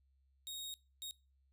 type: tone bursts at uneven times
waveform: sawtooth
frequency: 3753 Hz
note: A#7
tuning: 11 cents sharp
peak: -40 dBFS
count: 2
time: 0.47-0.74 / 1.02-1.11 s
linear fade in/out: 0 ms
effects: noise-tail reverb RT60 0.3 s tail -22 dB re dry + added 67 Hz sine -70 dBFS peak until 1.52 s